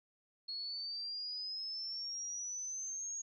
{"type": "exponential sweep", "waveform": "sine", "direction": "up", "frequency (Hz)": [4312, 6645], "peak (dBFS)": -39, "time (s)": [0.48, 3.22], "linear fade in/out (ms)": 10, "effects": []}